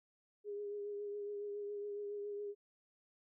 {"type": "tone with vibrato", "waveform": "sine", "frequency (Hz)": 410, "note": "G#4", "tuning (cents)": -22, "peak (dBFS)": -40, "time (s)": [0.44, 2.55], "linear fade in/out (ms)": 50, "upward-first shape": "triangle", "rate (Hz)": 7.2, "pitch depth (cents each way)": 28, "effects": []}